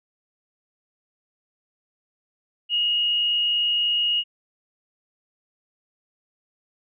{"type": "tone with frequency modulation", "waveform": "sine", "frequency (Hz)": 2872, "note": "F7", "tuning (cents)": 48, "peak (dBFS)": -19, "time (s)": [2.69, 4.24], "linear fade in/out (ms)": 50, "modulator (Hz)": 109, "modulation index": 0.33, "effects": []}